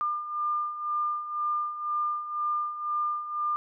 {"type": "beating tone pair", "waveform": "sine", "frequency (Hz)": [1200, 1202], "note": ["D6", "D6"], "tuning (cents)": [37, 40], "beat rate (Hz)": 2, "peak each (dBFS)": [-34, -28], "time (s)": [0.01, 3.56], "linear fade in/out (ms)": 0, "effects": []}